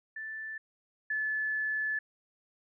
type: tone pair in turn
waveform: sine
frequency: 1760 / 1730.8 Hz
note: A6 / A6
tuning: 0 / -29 cents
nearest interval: unison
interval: 29 cents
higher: first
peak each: -37 / -29 dBFS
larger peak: second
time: 0.16-0.58 / 1.1-1.99 s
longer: second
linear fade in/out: 5 ms
effects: none